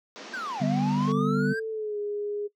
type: band-pass noise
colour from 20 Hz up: pink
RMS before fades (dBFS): -43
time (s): 0.16-1.12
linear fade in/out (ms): 0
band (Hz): 210 to 6300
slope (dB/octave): 48
type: linear two-way sweep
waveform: triangle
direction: down then up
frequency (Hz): 1617 to 622.3 to 1617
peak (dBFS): -29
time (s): 0.33-1.6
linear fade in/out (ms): 10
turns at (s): 0.64
type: chord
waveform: sine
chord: G major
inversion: second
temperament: equal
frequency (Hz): 146.83 / 196 / 246.9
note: D3 / G3 / B3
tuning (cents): 0 / 0 / 0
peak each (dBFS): -27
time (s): 0.6-1.54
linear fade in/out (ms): 20
type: tone with pitch glide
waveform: sine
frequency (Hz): 442.6 to 413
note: A4 to G#4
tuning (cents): +10 to -10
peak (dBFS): -28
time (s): 1.07-2.48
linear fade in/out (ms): 20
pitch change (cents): -120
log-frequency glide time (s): 1.7-1.98
effects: noise-tail reverb RT60 0.1 s tail -19 dB re dry